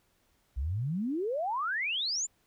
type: exponential sweep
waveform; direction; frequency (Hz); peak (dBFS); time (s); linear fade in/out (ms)
sine; up; 58.9 to 7459; -29; 0.56-2.27; 20
effects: pink hiss -71 dBFS RMS until 2.46 s